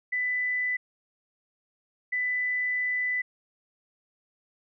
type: tone pair in turn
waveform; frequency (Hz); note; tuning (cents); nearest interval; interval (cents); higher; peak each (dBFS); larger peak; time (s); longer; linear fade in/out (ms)
sine; 1994 / 1994; B6 / B6; +16 / +16; unison; 0; neither; -25; neither; 0.12-0.77 / 2.12-3.22; second; 10
effects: none